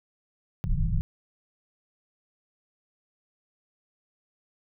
pink low-pass noise, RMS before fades -25 dBFS, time 0.64-1.01 s, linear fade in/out 0 ms, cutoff 180 Hz, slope 96 dB/octave, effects none

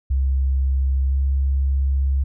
sine tone with pitch glide, 66.8 to 67.89 Hz, C2 to C#2, +36 to -35 cents, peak -16 dBFS, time 0.1-2.24 s, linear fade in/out 10 ms, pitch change +29 cents, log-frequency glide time 1.09-1.16 s, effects none

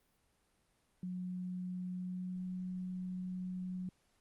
sine tone with pitch glide, 181.6 to 183.18 Hz, F#3 to F#3, -32 to -17 cents, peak -38 dBFS, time 1.03-3.89 s, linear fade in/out 2 ms, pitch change +15 cents, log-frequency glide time 1.94-2.43 s, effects pink hiss -75 dBFS RMS until 4.2 s + Opus 32 kbps

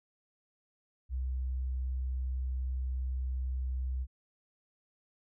sine tone, 64.1 Hz, C2, 35 cents flat, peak -31 dBFS, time 1.09-4.07 s, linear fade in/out 50 ms, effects none

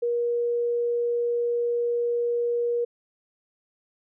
sine tone, 476 Hz, A#4, 36 cents sharp, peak -22 dBFS, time 0.02-2.85 s, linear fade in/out 10 ms, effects none

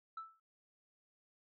sine tone with exponential decay, 1318.5 Hz, E6, in tune, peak -38 dBFS, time 0.17-0.4 s, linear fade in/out 5 ms, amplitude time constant 50 ms, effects tanh soft clip ceiling -39 dBFS

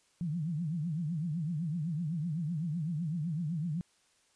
sine tone with vibrato, 161.6 Hz, E3, 34 cents flat, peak -31 dBFS, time 0.21-3.81 s, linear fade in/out 0 ms, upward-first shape triangle, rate 7.9 Hz, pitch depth 220 cents each way, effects white hiss -69 dBFS RMS until 4.35 s + resampled to 22050 Hz

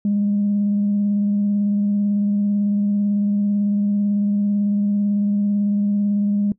sine tone with vibrato, 204.1 Hz, G#3, 30 cents flat, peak -15 dBFS, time 0.05-6.52 s, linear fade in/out 2 ms, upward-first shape square, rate 18 Hz, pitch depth 14 cents each way, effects noise-tail reverb RT60 0.1 s tail -21 dB re dry + tanh soft clip ceiling -12 dBFS

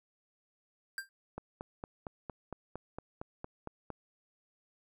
square tone with exponential decay, 1584 Hz, G6, 18 cents sharp, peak -33 dBFS, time 0.98-1.09 s, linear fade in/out 1 ms, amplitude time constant 23 ms
click train, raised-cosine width 1 ms, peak -26 dBFS, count 12, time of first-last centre 1.38-3.903 s, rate 4.36 Hz
effects none

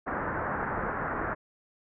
white low-pass noise, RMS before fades -32 dBFS, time 0.06-1.35 s, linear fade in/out 20 ms, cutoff 1700 Hz, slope 48 dB/octave, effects none

